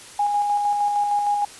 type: tone with tremolo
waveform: sine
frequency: 822 Hz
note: G#5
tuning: 18 cents flat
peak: -17 dBFS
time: 0.19-1.45 s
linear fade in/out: 5 ms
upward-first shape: square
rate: 6.5 Hz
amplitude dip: 30%
effects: white hiss -42 dBFS RMS until 1.59 s + resampled to 24000 Hz